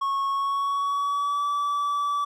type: tone with pitch glide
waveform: triangle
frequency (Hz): 1099 to 1153.6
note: C#6 to D6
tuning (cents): -15 to -31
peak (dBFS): -21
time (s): 0.01-2.25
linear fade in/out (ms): 10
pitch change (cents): +84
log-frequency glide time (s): 0.28-1.45
effects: none